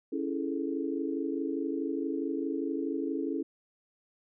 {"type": "chord", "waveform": "sine", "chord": "A major seventh", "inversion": "first", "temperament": "equal", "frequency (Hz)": [277.2, 329.6, 415.3, 440], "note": ["C#4", "E4", "G#4", "A4"], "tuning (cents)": [0, 0, 0, 0], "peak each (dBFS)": [-33, -34, -39, -38], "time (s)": [0.12, 3.43], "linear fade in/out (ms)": 10, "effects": []}